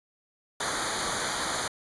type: noise with comb filter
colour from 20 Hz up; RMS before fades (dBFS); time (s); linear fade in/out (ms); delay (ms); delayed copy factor
pink; -30; 0.6-1.68; 5; 0.37; -0.9
effects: resampled to 24000 Hz